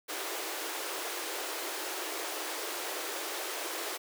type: high-pass noise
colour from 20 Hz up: pink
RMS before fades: -37 dBFS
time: 0.08-3.98 s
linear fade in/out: 20 ms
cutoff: 310 Hz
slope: 96 dB/octave
effects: none